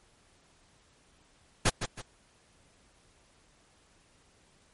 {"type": "noise with echo", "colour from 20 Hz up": "pink", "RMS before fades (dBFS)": -23, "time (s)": [1.65, 1.7], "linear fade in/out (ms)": 10, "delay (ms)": 160, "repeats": 2, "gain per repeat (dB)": -9, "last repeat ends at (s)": 2.02, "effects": ["pink hiss -64 dBFS RMS until 4.73 s", "MP3 48 kbps"]}